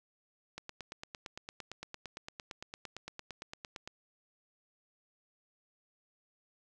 click train, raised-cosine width 0.2 ms, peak -25 dBFS, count 30, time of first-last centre 0.58-3.875 s, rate 8.8 Hz, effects none

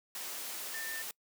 sine tone in noise, 1794 Hz, A6, 33 cents sharp, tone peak -40 dBFS, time 0.74-1.02 s, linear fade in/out 2 ms, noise white, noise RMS -41 dBFS, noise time 0.15-1.11 s, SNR -2 dB, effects noise-tail reverb RT60 0.1 s tail -24 dB re dry + high-pass 300 Hz 12 dB/octave

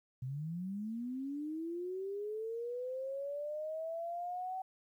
sine linear sweep, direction up, 123.47 to 760 Hz, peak -37 dBFS, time 0.22-4.62 s, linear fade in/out 5 ms, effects 12-bit

